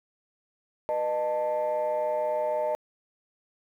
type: tone cluster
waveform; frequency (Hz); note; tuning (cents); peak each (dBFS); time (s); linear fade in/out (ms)
sine; 487.2 / 611 / 885; B4 / D#5 / A5; -24 / -32 / +10; -33 / -25 / -30; 0.89-2.75; 0
effects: tanh soft clip ceiling -20 dBFS + 10-bit